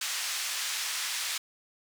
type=band-pass noise; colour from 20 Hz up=white; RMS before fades=-33 dBFS; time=0.01-1.38 s; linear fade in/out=5 ms; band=1400 to 6900 Hz; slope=12 dB/octave; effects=none